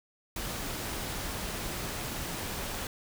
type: noise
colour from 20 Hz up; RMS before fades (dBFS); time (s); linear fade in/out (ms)
pink; -36; 0.36-2.87; 2
effects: none